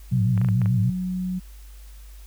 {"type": "tone", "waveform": "sine", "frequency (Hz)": 183.4, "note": "F#3", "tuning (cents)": -15, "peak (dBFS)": -24, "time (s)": [0.11, 1.4], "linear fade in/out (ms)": 20}
{"type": "tone with vibrato", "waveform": "sine", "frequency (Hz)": 116.54, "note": "A#2", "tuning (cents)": 0, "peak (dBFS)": -18, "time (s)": [0.12, 0.9], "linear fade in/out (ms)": 5, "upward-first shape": "sine", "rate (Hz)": 6.9, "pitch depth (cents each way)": 180}
{"type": "clicks", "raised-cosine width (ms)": 0.5, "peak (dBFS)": -22, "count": 6, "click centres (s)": [0.377, 0.415, 0.447, 0.487, 0.617, 0.659]}
{"effects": ["added 50 Hz sine -40 dBFS peak until 2.26 s", "white hiss -54 dBFS RMS until 2.26 s"]}